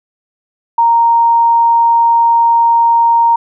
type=tone; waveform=sine; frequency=930 Hz; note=A#5; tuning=4 cents flat; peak=-6 dBFS; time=0.78-3.36 s; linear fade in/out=5 ms; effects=none